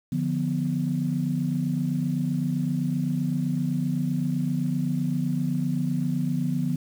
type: chord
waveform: sine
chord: B diminished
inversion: first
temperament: equal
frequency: 146.83 / 174.61 / 246.9 Hz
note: D3 / F3 / B3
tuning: 0 / 0 / 0 cents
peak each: -27 dBFS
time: 0.12-6.76 s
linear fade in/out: 5 ms
effects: tanh soft clip ceiling -13 dBFS + 8-bit